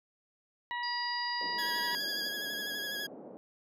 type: harmonic tone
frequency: 964 Hz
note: B5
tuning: 42 cents flat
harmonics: 1 / 2 / 3 / 4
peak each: -36 / -37 / -47 / -48 dBFS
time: 0.71-1.95 s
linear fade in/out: 0 ms
type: tone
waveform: sine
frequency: 4831 Hz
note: D8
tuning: 48 cents sharp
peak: -36 dBFS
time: 0.83-2.29 s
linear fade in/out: 5 ms
type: band-pass noise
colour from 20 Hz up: white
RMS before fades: -48 dBFS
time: 1.41-3.37 s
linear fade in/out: 0 ms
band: 190 to 620 Hz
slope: 24 dB/octave
type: tone with vibrato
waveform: 20% pulse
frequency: 1661.2 Hz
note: G#6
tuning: in tune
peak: -30 dBFS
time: 1.58-3.07 s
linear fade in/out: 10 ms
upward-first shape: sine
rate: 12 Hz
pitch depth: 29 cents each way
effects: none